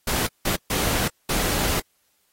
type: noise bursts at uneven times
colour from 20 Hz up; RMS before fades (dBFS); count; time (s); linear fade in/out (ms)
pink; -24; 4; 0.07-0.27 / 0.45-0.56 / 0.7-1.08 / 1.29-1.8; 5
effects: white hiss -67 dBFS RMS until 2.32 s + AAC 48 kbps